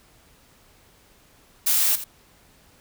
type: noise with echo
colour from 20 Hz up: blue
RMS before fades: -20 dBFS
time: 1.66-1.96 s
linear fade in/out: 10 ms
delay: 83 ms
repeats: 1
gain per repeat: -13 dB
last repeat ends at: 2.043 s
effects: pink hiss -56 dBFS RMS until 2.8 s